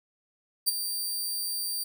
15% pulse tone with ADSR envelope, 4679 Hz, D8, 7 cents flat, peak -13 dBFS, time 0.66-1.84 s, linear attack 23 ms, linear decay 21 ms, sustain -10 dB, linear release 12 ms, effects none

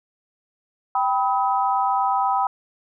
sine chord, G augmented, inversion none, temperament equal with one note detuned, 784 / 987.8 / 1272.9 Hz, G5 / B5 / D#6, 0 / 0 / +39 cents, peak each -21 / -22 / -25 dBFS, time 0.95-2.47 s, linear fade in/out 2 ms, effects none

